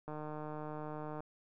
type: click train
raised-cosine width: 1 ms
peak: -30 dBFS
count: 172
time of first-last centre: 0.08-1.205 s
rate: 152 Hz
effects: none